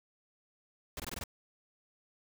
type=noise bursts; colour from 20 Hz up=pink; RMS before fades=-40 dBFS; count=6; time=0.97-1.238 s; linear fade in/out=2 ms; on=28 ms; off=20 ms; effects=none